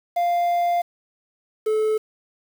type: tone pair in turn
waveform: triangle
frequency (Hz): 697 / 433.2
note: F5 / A4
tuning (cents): -4 / -27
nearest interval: minor sixth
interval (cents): 823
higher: first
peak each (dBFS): -16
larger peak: neither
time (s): 0.16-0.82 / 1.66-1.98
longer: first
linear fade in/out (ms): 10
effects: 7-bit